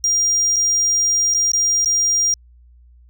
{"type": "tone with dropouts", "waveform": "triangle", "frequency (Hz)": 5700, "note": "F8", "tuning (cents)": 34, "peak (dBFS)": -13, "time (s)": [0.04, 2.34], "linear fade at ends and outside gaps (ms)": 1, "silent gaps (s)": [[0.561, 0.565], [1.34, 1.346], [1.518, 1.534], [1.847, 1.858]], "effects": ["added 60 Hz sine -45 dBFS peak until 3.09 s"]}